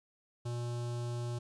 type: tone with notch filter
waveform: square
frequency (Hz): 120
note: B2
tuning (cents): -49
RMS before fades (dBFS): -37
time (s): 0.45-1.39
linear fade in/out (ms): 10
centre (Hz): 2000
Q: 1.1
effects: resampled to 22050 Hz + 12-bit